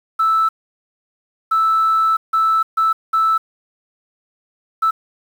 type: tone bursts at uneven times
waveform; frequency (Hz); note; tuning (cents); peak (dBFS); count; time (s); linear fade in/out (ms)
sine; 1316; E6; -3; -11; 6; 0.19-0.49 / 1.51-2.17 / 2.33-2.63 / 2.77-2.93 / 3.13-3.38 / 4.82-4.91; 10
effects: tanh soft clip ceiling -9 dBFS + 7-bit